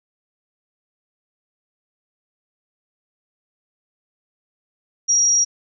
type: tone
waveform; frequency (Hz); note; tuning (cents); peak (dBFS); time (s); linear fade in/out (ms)
sine; 5690; F8; +31; -13; 5.08-5.45; 20
effects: none